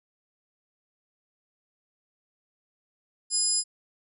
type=tone cluster; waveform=sine; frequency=5020 / 7320 / 10160 Hz; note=D#8 / A#8 / D#9; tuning=+15 / -32 / +35 cents; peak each=-27 dBFS; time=3.3-3.64 s; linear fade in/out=50 ms; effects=none